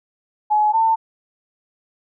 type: tone pair in turn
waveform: sine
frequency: 847 / 896.2 Hz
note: G#5 / A5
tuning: +34 / +32 cents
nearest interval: minor second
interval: 98 cents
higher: second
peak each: -13 dBFS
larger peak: neither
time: 0.5-0.73 / 0.73-0.96 s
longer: neither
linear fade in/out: 20 ms
effects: none